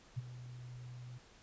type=tone with ADSR envelope; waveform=sine; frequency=123.47 Hz; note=B2; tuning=in tune; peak=-33 dBFS; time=0.16-1.19 s; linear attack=22 ms; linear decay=24 ms; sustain=-13 dB; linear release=19 ms; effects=pink hiss -62 dBFS RMS until 1.42 s + resampled to 16000 Hz